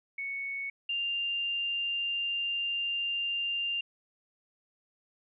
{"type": "tone pair in turn", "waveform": "sine", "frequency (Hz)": [2217, 2793], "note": ["C#7", "F7"], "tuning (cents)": [0, -1], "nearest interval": "major third", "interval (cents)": 399, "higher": "second", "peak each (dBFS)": [-33, -29], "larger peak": "second", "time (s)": [[0.18, 0.7], [0.89, 3.81]], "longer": "second", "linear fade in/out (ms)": 5, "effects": []}